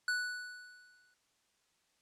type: tone with exponential decay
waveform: square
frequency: 1480 Hz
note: F#6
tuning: in tune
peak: -30 dBFS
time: 0.08-1.14 s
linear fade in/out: 2 ms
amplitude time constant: 230 ms
effects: white hiss -75 dBFS RMS until 2.01 s + low-pass 8000 Hz 12 dB/octave